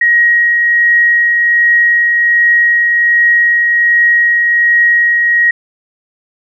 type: tone with tremolo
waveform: sine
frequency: 1891 Hz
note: A#6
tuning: 24 cents sharp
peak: -5 dBFS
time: 0.01-5.51 s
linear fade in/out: 5 ms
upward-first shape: triangle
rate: 1.3 Hz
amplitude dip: 30%
effects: none